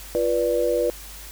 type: tone cluster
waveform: sine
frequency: 346 / 489.1 / 586 Hz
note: F4 / B4 / D5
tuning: -16 / -17 / -4 cents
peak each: -26 / -21 / -24 dBFS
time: 0.15-0.9 s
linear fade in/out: 0 ms
effects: added 50 Hz sine -41 dBFS peak until 1.31 s + white hiss -41 dBFS RMS until 1.31 s